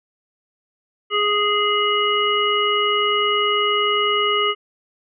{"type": "harmonic tone", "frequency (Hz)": 415.3, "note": "G#4", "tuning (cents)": 0, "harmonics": [1, 3, 5, 7], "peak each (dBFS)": [-22, -20, -25, -21], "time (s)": [1.1, 4.55], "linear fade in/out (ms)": 50, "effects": []}